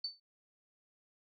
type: tone with exponential decay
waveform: sine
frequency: 4525 Hz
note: C#8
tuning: 35 cents sharp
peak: -32 dBFS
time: 0.04-0.2 s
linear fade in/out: 5 ms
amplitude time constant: 34 ms
effects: none